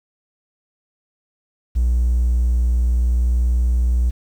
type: tone with pitch glide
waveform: triangle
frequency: 60.3 to 60.68 Hz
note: B1 to B1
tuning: -41 to -30 cents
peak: -11 dBFS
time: 1.75-4.11 s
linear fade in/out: 20 ms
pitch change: +11 cents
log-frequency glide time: 2.79-3.67 s
effects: tanh soft clip ceiling -9 dBFS + 8-bit